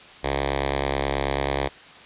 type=tone with notch filter; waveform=5% pulse; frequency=69.3 Hz; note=C#2; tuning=in tune; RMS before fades=-25 dBFS; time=0.23-1.69 s; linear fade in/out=20 ms; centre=200 Hz; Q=0.99; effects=white hiss -45 dBFS RMS until 2.05 s + resampled to 8000 Hz